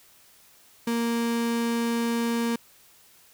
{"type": "tone", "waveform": "35% pulse", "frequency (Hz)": 233.1, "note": "A#3", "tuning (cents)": 0, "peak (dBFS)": -22, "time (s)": [0.87, 2.56], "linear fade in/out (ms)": 5, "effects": ["white hiss -56 dBFS RMS until 3.33 s"]}